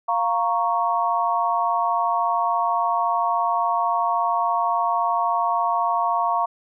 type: chord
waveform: sine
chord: Bb minor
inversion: second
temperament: equal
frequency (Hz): 698.5 / 932.3 / 1108.7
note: F5 / Bb5 / Db6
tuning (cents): 0 / 0 / 0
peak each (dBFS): -23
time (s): 0.08-6.46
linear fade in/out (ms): 10
effects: none